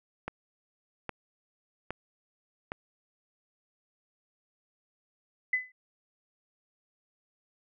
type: click train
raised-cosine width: 0.5 ms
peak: -19 dBFS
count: 4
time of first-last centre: 0.28-2.719 s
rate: 1.23 Hz
type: tone with exponential decay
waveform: sine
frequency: 2012 Hz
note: B6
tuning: 32 cents sharp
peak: -21 dBFS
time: 5.53-5.72 s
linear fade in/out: 5 ms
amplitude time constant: 40 ms
effects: none